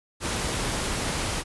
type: noise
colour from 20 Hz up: pink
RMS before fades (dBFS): -28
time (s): 0.2-1.44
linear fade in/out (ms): 50
effects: resampled to 24000 Hz